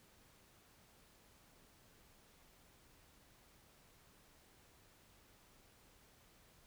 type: silence
effects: pink hiss -67 dBFS RMS until 6.66 s